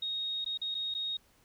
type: tone with dropouts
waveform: sine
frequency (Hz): 3740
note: A#7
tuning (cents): +5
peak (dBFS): -32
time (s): 0.02-1.17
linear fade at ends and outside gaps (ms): 5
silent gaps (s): 0.446-0.461 / 0.575-0.615 / 0.745-0.749 / 0.941-0.948
effects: pink hiss -66 dBFS RMS until 1.44 s